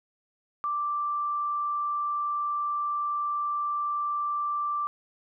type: tone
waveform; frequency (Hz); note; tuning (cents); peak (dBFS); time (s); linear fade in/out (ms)
sine; 1174.7; D6; 0; -26; 0.64-4.87; 0
effects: none